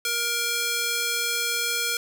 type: tone with high-pass filter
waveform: square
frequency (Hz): 471.3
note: A#4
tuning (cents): +19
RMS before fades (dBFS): -26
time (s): 0.05-1.97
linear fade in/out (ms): 2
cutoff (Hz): 1900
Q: 0.57
effects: none